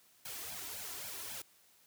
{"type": "noise with flanger", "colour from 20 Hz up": "white", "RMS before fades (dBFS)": -44, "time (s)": [0.25, 1.42], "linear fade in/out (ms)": 5, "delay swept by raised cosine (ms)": [1.2, 3], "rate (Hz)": 3.7, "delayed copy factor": 0.85, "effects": ["white hiss -66 dBFS RMS until 1.86 s", "high-pass 60 Hz 12 dB/octave"]}